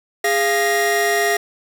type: tone cluster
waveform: 45% pulse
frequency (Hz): 410.5 / 692 / 1879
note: G#4 / F5 / A#6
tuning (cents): -20 / -16 / +13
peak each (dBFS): -20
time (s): 0.24-1.37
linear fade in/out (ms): 5
effects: none